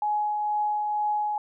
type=tone with tremolo; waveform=sine; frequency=840 Hz; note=G#5; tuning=19 cents sharp; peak=-22 dBFS; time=0.02-1.38 s; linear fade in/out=2 ms; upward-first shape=triangle; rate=2.1 Hz; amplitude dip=30%; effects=none